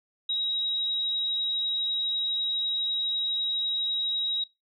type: tone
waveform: sine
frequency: 3822 Hz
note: A#7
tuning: 43 cents sharp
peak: -25 dBFS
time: 0.29-4.44 s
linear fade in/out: 5 ms
effects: noise-tail reverb RT60 0.2 s tail -20 dB re dry